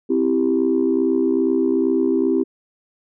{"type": "chord", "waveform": "sine", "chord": "C major", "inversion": "none", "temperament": "equal", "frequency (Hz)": [261.6, 329.6, 392], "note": ["C4", "E4", "G4"], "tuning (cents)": [0, 0, 0], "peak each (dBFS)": -19, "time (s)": [0.09, 2.44], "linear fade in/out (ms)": 20, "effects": ["tanh soft clip ceiling -8 dBFS"]}